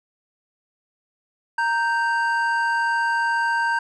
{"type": "tone pair together", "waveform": "triangle", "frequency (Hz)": [930, 1564.1], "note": ["A#5", "G6"], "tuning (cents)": [-4, -4], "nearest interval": "major sixth", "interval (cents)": 900, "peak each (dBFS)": -20, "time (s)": [1.58, 3.79], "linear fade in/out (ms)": 5, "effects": ["resampled to 24000 Hz"]}